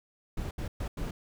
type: noise bursts at uneven times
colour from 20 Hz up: brown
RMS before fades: -34 dBFS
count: 4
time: 0.37-0.51 / 0.58-0.68 / 0.8-0.88 / 0.97-1.11 s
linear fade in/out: 5 ms
effects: none